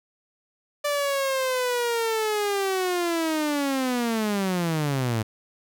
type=linear sweep; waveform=sawtooth; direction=down; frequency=587.3 to 106 Hz; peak=-19 dBFS; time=0.84-5.23 s; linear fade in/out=10 ms; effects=none